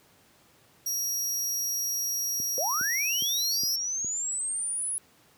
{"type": "tone", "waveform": "sawtooth", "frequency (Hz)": 5680, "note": "F8", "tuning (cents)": 28, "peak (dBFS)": -25, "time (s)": [0.86, 3.76], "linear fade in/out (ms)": 5}
{"type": "click train", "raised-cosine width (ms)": 3, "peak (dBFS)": -28, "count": 5, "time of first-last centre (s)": [2.4, 4.046], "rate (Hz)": 2.43}
{"type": "linear sweep", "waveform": "sine", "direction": "up", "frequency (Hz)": [493.9, 10548], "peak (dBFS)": -28, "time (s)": [2.58, 4.98], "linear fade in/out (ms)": 0}
{"effects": ["pink hiss -60 dBFS RMS until 5.37 s", "high-pass 100 Hz 12 dB/octave"]}